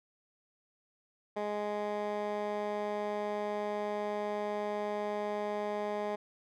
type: tone with band-pass filter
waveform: 15% pulse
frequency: 208 Hz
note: G#3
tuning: 3 cents sharp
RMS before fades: -35 dBFS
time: 1.36-6.16 s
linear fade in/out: 10 ms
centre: 700 Hz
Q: 0.83
effects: none